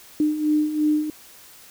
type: beating tone pair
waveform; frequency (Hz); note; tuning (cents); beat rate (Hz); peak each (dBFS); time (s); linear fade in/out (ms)
sine; 300.8 / 303.7; D4 / D#4; +42 / -42; 2.9; -25 / -19; 0.2-1.1; 2
effects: white hiss -47 dBFS RMS until 1.7 s